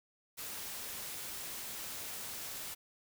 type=noise; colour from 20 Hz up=white; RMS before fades=-43 dBFS; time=0.37-2.75 s; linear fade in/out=20 ms; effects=none